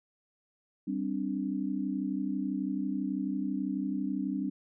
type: chord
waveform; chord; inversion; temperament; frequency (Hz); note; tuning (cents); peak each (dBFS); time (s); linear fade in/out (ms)
sine; G suspended fourth; none; equal with one note detuned; 195.43 / 261.6 / 293.7; G3 / C4 / D4; -5 / 0 / 0; -34; 0.87-4.5; 10
effects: none